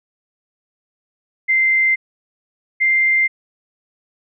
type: tone pair in turn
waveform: sine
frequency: 2083 / 2094 Hz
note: C7 / C7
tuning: -8 / +1 cents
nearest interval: unison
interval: 9 cents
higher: second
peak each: -12 dBFS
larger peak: neither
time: 1.48-1.96 / 2.8-3.28 s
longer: neither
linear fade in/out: 20 ms
effects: none